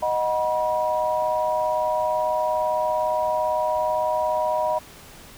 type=chord; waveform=sine; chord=B major; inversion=first; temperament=equal with one note detuned; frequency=622.3 / 740 / 968 Hz; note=D#5 / F#5 / B5; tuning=0 / 0 / -35 cents; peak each=-23 / -28 / -24 dBFS; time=0.02-4.79 s; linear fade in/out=10 ms; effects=pink hiss -45 dBFS RMS until 5.37 s